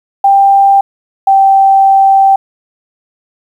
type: tone pair in turn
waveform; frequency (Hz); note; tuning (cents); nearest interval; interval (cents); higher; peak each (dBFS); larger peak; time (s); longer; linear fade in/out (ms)
sine; 790 / 779.6; G5 / G5; +13 / -10; unison; 23; first; -3; neither; 0.24-0.81 / 1.27-2.36; second; 5
effects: 7-bit